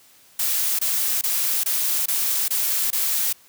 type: noise bursts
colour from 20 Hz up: blue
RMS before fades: -22 dBFS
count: 7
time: 0.39-3.328 s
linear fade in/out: 5 ms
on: 400 ms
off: 23 ms
effects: white hiss -53 dBFS RMS until 3.48 s + high-pass 80 Hz 12 dB/octave